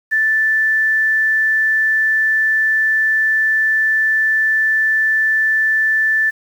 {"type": "tone with quantisation", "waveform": "sine", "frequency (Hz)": 1760, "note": "A6", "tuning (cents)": 0, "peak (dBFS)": -12, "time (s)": [0.11, 6.31], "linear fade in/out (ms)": 20, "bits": 7, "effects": []}